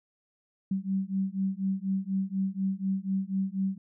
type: beating tone pair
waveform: sine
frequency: 190.5 / 194.6 Hz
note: G3 / G3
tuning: -49 / -12 cents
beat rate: 4.1 Hz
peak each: -30 dBFS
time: 0.71-3.78 s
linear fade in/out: 5 ms
effects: none